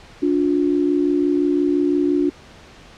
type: tone pair together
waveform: sine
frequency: 290.3 / 356.1 Hz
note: D4 / F4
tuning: -20 / +34 cents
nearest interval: major third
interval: 354 cents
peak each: -17 / -19 dBFS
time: 0.22-2.3 s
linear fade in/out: 10 ms
effects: pink hiss -44 dBFS RMS until 2.97 s + low-pass 5000 Hz 12 dB/octave